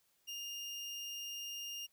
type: tone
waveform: 30% pulse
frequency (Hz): 2820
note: F7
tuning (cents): +16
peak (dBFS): -39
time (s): 0.27-1.87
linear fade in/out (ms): 20
effects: white hiss -75 dBFS RMS until 1.92 s